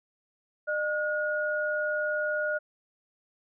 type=tone pair together; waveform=sine; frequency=606 / 1441.3 Hz; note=D#5 / F#6; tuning=-46 / -46 cents; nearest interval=octave + minor third; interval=1500 cents; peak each=-29 / -29 dBFS; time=0.67-2.59 s; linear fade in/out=20 ms; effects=none